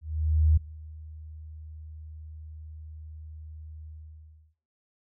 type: tone with ADSR envelope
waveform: sine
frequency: 77.78 Hz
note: D#2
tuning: in tune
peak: -16 dBFS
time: 0.01-4.55 s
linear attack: 560 ms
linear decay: 6 ms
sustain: -24 dB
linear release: 680 ms
effects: noise-tail reverb RT60 0.6 s tail -21 dB re dry